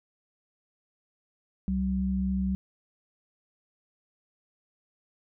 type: tone pair together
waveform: sine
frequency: 66.89 / 190.5 Hz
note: C2 / G3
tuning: +39 / -49 cents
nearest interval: octave + tritone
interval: 1812 cents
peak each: -31 / -26 dBFS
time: 1.68-2.55 s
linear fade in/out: 0 ms
effects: none